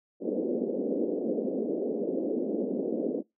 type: band-pass noise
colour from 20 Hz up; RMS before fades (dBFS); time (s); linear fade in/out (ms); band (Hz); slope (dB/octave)
white; -30; 0.2-3.23; 50; 210 to 520; 48
effects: noise-tail reverb RT60 0.2 s tail -24 dB re dry